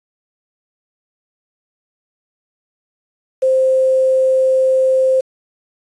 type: tone with quantisation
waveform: sine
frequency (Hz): 523.3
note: C5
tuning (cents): 0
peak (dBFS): -10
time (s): 3.42-5.21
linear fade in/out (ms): 10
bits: 6
effects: resampled to 22050 Hz